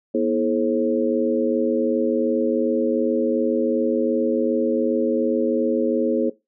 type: tone cluster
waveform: sine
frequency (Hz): 241.2 / 323.9 / 428.9 / 536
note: B3 / E4 / A4 / C5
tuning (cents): -41 / -30 / -44 / +42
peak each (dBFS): -23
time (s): 0.14-6.3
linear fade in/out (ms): 10
effects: noise-tail reverb RT60 0.2 s tail -18 dB re dry